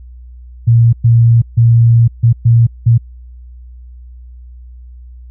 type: tone bursts at uneven times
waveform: sine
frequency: 116.54 Hz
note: A#2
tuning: in tune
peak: -4 dBFS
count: 6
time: 0.67-0.93 / 1.04-1.42 / 1.57-2.08 / 2.23-2.33 / 2.45-2.67 / 2.86-2.98 s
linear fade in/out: 10 ms
effects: added 61 Hz sine -31 dBFS peak until 5.3 s